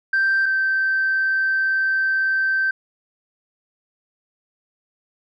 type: tone pair in turn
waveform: sine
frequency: 1568 / 1554.5 Hz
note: G6 / G6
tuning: 0 / -15 cents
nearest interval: unison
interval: 15 cents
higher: first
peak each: -14 / -16 dBFS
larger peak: first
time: 0.13-0.46 / 0.46-2.71 s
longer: second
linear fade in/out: 5 ms
effects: tanh soft clip ceiling -13 dBFS